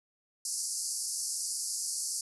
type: band-pass noise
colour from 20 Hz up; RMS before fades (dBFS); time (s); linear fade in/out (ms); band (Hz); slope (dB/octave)
white; -35; 0.45-2.21; 2; 4600 to 11000; 96
effects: none